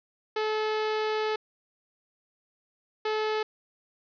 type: tone bursts at uneven times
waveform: sawtooth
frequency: 431.7 Hz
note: A4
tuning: 33 cents flat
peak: -22 dBFS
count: 2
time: 0.36-1.36 / 3.05-3.43 s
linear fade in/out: 5 ms
effects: resampled to 11025 Hz + 9-bit